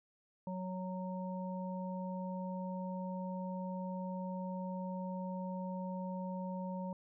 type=harmonic tone; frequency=185 Hz; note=F#3; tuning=in tune; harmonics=1 / 3 / 5; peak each=-39 / -45 / -46 dBFS; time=0.47-6.93 s; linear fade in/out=2 ms; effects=none